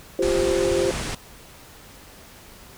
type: chord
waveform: sine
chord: F suspended second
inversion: none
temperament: equal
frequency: 349.2 / 392 / 523.3 Hz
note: F4 / G4 / C5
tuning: 0 / 0 / 0 cents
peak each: -23 dBFS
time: 0.19-0.91 s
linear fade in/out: 2 ms
type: low-pass noise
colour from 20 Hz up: pink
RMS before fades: -29 dBFS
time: 0.22-1.15 s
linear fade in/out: 5 ms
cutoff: 10000 Hz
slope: 48 dB/octave
effects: pink hiss -46 dBFS RMS until 2.77 s